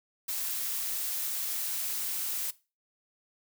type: noise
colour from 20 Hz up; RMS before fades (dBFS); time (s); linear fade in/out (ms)
blue; -33; 0.28-2.51; 10
effects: noise-tail reverb RT60 0.3 s tail -19 dB re dry